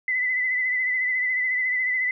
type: tone with vibrato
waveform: sine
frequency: 2013 Hz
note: B6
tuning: 33 cents sharp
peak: -21 dBFS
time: 0.08-2.11 s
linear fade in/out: 2 ms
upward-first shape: sine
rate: 14 Hz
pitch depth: 38 cents each way
effects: none